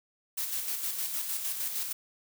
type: noise with tremolo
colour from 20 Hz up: blue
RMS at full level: -32 dBFS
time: 0.37-1.93 s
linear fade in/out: 10 ms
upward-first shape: square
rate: 6.5 Hz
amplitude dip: 40%
effects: none